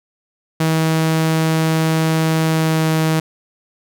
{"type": "tone with pitch glide", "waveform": "sawtooth", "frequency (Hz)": [160.2, 159], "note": ["E3", "D#3"], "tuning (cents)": [-49, 38], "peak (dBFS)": -10, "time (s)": [0.6, 3.2], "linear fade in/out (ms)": 5, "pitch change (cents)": -13, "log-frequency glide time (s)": [2.45, 2.91], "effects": []}